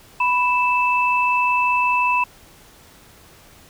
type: tone pair together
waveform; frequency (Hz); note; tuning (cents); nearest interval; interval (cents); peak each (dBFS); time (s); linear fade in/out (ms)
sine; 988.4 / 2637; B5 / E7; +1 / 0; octave + perfect fourth; 1699; -17 / -20; 0.2-2.24; 5
effects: pink hiss -48 dBFS RMS until 3.69 s